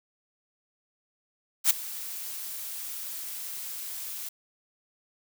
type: noise with ADSR envelope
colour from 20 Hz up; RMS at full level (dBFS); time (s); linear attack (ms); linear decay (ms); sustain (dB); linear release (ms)
blue; -18; 1.64-4.29; 64; 9; -19; 4
effects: none